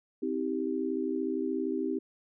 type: chord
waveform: sine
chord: C minor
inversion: none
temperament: equal with one note detuned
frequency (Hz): 261.6 / 318.8 / 392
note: C4 / Eb4 / G4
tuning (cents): 0 / +42 / 0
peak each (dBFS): -33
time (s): 0.22-1.99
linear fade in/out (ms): 10
effects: none